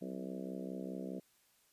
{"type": "harmonic tone with a mistuned harmonic", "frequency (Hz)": 64.9, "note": "C2", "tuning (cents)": -13, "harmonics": [3, 4, 5, 6, 7, 8, 9, 10], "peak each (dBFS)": [-44, -46, -48, -50, -51, -52, -53, -54], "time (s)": [0.01, 1.2], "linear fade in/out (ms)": 10, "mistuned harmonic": 3, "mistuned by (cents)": -66, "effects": ["white hiss -71 dBFS RMS until 1.72 s", "resampled to 32000 Hz"]}